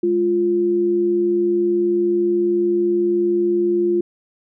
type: tone pair together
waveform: sine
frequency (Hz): 207.5 / 349.2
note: G#3 / F4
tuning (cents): -1 / 0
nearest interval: major sixth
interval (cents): 901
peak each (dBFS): -26 / -15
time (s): 0.03-4.01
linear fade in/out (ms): 5
effects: none